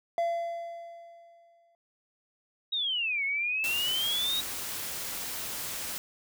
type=tone with exponential decay; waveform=triangle; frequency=680 Hz; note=F5; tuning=46 cents flat; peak=-22 dBFS; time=0.18-1.75 s; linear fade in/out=1 ms; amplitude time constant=340 ms
type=exponential two-way sweep; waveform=sine; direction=down then up; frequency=3834 to 2175 to 3834 Hz; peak=-27 dBFS; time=2.72-4.41 s; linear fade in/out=10 ms; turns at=3.24 s
type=noise; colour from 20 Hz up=white; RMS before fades=-36 dBFS; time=3.64-5.98 s; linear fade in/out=0 ms
effects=none